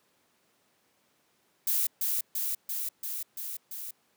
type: noise with echo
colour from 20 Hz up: violet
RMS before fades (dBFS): -27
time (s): 1.67-1.87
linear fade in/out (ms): 5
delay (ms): 340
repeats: 6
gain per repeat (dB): -2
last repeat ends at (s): 3.91
effects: pink hiss -69 dBFS RMS until 4.16 s + high-pass 200 Hz 12 dB/octave